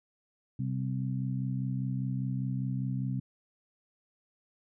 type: harmonic tone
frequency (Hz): 65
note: C2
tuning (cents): -11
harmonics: 2 / 3 / 4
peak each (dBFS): -31 / -36 / -39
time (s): 0.59-3.2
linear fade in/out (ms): 5
effects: none